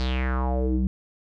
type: tone with low-pass filter sweep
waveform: square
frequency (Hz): 64.1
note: C2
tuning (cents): -35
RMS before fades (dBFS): -24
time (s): 0-0.87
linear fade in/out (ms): 0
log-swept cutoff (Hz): 4700 to 200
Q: 4.7
effects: none